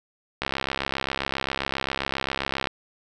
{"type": "click train", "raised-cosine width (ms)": 0.3, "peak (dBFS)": -9, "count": 153, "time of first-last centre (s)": [0.42, 2.672], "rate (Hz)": 67.5, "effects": []}